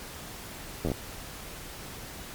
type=slowing click train; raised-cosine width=2 ms; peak=-16 dBFS; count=6; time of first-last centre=0.85-0.917 s; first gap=11 ms; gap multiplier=1.1; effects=pink hiss -42 dBFS RMS until 2.34 s + MP3 96 kbps